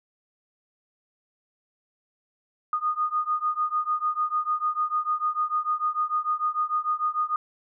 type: beating tone pair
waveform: sine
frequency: 1228 / 1234.7 Hz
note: D#6 / D#6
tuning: -23 / -14 cents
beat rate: 6.7 Hz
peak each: -26 / -27 dBFS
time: 2.73-7.36 s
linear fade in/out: 2 ms
effects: none